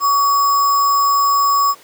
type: tone with sample-and-hold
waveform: sine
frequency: 1131 Hz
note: C#6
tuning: 34 cents sharp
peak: -11 dBFS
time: 0-1.75 s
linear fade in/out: 50 ms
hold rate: 6300 Hz
effects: pink hiss -44 dBFS RMS until 1.83 s + high-pass 300 Hz 12 dB/octave